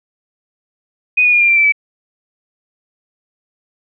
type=tone with pitch steps; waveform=sine; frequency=2489 / 2456 / 2424 / 2392 / 2360 / 2329 / 2298 Hz; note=D#7 / D#7 / D#7 / D7 / D7 / D7 / D7; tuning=0 / -23 / -46 / +31 / +8 / -15 / -38 cents; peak=-8 dBFS; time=1.17-1.723 s; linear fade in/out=10 ms; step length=79 ms; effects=none